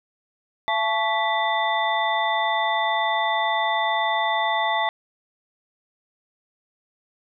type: tone cluster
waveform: sine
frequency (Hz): 676 / 869 / 1120 / 1975 / 3559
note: E5 / A5 / C#6 / B6 / A7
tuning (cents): +43 / -22 / +18 / 0 / +19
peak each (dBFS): -27 / -23 / -29 / -26 / -30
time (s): 0.68-4.89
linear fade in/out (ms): 0
effects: none